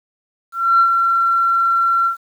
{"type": "tone with ADSR envelope", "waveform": "sine", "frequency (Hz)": 1361, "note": "F6", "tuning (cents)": -45, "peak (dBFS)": -7, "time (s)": [0.52, 2.17], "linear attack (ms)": 280, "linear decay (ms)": 75, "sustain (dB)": -5, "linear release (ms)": 110, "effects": ["tanh soft clip ceiling -4 dBFS", "8-bit"]}